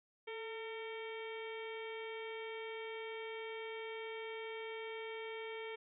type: harmonic tone with a mistuned harmonic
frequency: 453.7 Hz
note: A#4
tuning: 47 cents flat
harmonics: 1 / 2 / 3 / 4 / 5 / 6 / 7 / 8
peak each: -44 / -52 / -57 / -55 / -50 / -61 / -55 / -64 dBFS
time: 0.27-5.76 s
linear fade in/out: 10 ms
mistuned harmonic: 1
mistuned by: -44 cents
effects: none